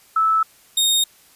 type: tone pair in turn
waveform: sine / sawtooth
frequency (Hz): 1310 / 3705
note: E6 / A#7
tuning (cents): -11 / -11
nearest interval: octave + tritone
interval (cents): 1800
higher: second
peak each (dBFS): -14 / -12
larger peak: second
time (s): 0.16-0.43 / 0.77-1.04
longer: neither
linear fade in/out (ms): 5
effects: white hiss -52 dBFS RMS until 1.35 s + resampled to 32000 Hz